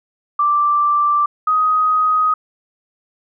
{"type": "tone pair in turn", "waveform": "sine", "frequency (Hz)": [1174.7, 1253.9], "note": ["D6", "D#6"], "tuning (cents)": [0, 13], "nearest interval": "minor second", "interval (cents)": 113, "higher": "second", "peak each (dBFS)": -12, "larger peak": "neither", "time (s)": [[0.39, 1.26], [1.47, 2.34]], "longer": "neither", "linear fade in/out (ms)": 5, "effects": []}